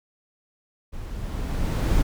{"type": "noise with level ramp", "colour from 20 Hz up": "brown", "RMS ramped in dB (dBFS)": [-36, -18], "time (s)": [0.92, 2.03], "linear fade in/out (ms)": 20, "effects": []}